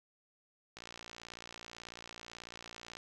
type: click train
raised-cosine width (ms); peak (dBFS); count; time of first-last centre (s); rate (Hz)
0.2; -29; 129; 0.77-2.969; 58.2
effects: none